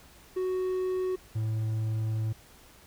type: tone pair in turn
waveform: triangle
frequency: 370.7 / 109.94 Hz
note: F#4 / A2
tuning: +3 / -1 cents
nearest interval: octave + major sixth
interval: 2104 cents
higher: first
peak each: -25 dBFS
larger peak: neither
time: 0.36-1.16 / 1.35-2.33 s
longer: second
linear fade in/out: 10 ms
effects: added 60 Hz sine -60 dBFS peak until 2.86 s + pink hiss -55 dBFS RMS until 2.86 s